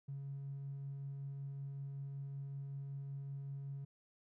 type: tone with tremolo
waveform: triangle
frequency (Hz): 138.7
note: C#3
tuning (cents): +1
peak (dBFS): -37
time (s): 0.08-3.85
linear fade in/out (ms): 10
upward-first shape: triangle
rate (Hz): 5.3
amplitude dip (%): 35
effects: tanh soft clip ceiling -39 dBFS